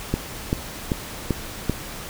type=click train; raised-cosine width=3 ms; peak=-7 dBFS; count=5; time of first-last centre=0.14-1.696 s; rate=2.57 Hz; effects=pink hiss -35 dBFS RMS until 2.09 s